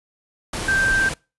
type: tone in noise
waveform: sine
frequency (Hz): 1568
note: G6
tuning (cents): 0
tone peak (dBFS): -16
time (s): 0.68-1.09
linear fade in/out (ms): 5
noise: pink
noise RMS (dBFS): -27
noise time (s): 0.53-1.14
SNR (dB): +8
effects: noise-tail reverb RT60 0.3 s tail -25 dB re dry + resampled to 24000 Hz